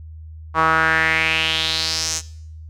sawtooth tone with band-pass filter sweep, 160.4 Hz, E3, 47 cents flat, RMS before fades -19 dBFS, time 0.54-2.22 s, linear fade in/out 50 ms, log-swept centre 1100 to 6700 Hz, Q 4.1, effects noise-tail reverb RT60 0.7 s tail -19 dB re dry + added 79 Hz sine -34 dBFS peak until 2.69 s

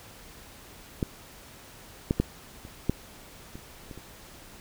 clicks, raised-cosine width 3 ms, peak -13 / -10 / -9 / -29 / -10 / -27 / -28 / -29 dBFS, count 8, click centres 1.028 / 2.109 / 2.2 / 2.651 / 2.896 / 3.555 / 3.912 / 3.976 s, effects pink hiss -49 dBFS RMS until 4.6 s

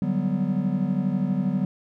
triangle chord, G major seventh, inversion second, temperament equal with one note detuned, 146.83 / 185 / 197.36 / 246.9 Hz, D3 / F#3 / G3 / B3, 0 / 0 / +12 / 0 cents, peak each -28 / -23 / -25 / -27 dBFS, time 0.02-1.65 s, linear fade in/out 2 ms, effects none

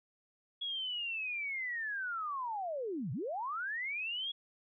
sine linear two-way sweep, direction down then up, 3361 to 110 to 3361 Hz, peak -35 dBFS, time 0.61-4.32 s, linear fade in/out 10 ms, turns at 3.12 s, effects none

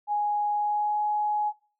sine tone with pitch glide, 830.6 to 839.3 Hz, G#5 to G#5, 0 to +18 cents, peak -23 dBFS, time 0.07-1.53 s, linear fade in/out 50 ms, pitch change +18 cents, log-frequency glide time 0.52-1 s, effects noise-tail reverb RT60 0.4 s tail -20 dB re dry

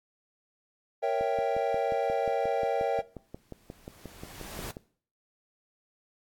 triangle chord, A# diminished seventh, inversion none, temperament equal, 466.2 / 554.4 / 659.3 / 784 Hz, A#4 / C#5 / E5 / G5, 0 / 0 / 0 / 0 cents, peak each -29 dBFS, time 1.02-3.02 s, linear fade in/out 20 ms
click train, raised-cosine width 2 ms, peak -26 dBFS, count 21, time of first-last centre 1.21-4.769 s, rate 5.62 Hz
pink noise with exponential growth, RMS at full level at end -38 dBFS, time 3-4.71 s, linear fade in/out 1 ms, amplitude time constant 370 ms
effects noise-tail reverb RT60 0.5 s tail -19 dB re dry + AAC 64 kbps

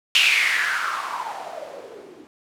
violet noise with low-pass filter sweep, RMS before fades -24 dBFS, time 0.15-2.27 s, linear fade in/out 0 ms, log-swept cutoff 2900 to 310 Hz, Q 5.5, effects none

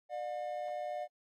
triangle tone pair together, 599 / 719.4 Hz, D5 / F#5, +34 / -49 cents, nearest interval minor third, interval 317 cents, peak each -37 / -37 dBFS, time 0.09-1.08 s, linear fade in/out 50 ms, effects AAC 48 kbps

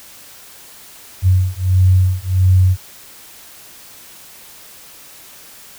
sine beating tone pair, 91.9 / 93.4 Hz, F#2 / F#2, -11 / +17 cents, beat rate 1.5 Hz, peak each -13 dBFS, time 1.22-2.77 s, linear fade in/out 50 ms, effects white hiss -40 dBFS RMS until 5.78 s

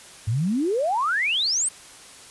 sine exponential sweep, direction up, 100.4 to 8930 Hz, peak -20 dBFS, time 0.27-1.69 s, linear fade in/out 10 ms, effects white hiss -45 dBFS RMS until 2.3 s + resampled to 24000 Hz

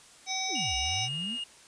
harmonic tone, 759 Hz, F#5, 44 cents sharp, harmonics 1 / 3 / 5 / 7 / 8, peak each -36 / -36 / -36 / -36 / -36 dBFS, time 0.26-1.09 s, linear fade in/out 50 ms
sine exponential two-way sweep, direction down then up, 493.9 to 61 to 258.8 Hz, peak -36 dBFS, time 0.48-1.38 s, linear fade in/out 50 ms, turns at 0.76 s
triangle tone, 2848 Hz, F7, 33 cents sharp, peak -31 dBFS, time 0.55-1.44 s, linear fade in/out 5 ms
click train, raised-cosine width 0.2 ms, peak -39 dBFS, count 125, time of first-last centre 0.85-1.396 s, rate 227 Hz
effects white hiss -54 dBFS RMS until 1.67 s + resampled to 22050 Hz

